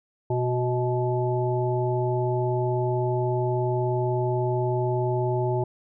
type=harmonic tone with a mistuned harmonic; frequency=123.47 Hz; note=B2; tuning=in tune; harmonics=1 / 3 / 5 / 7; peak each=-25 / -26 / -31 / -31 dBFS; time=0.3-5.64 s; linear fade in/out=5 ms; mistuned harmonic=5; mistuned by=+34 cents; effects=none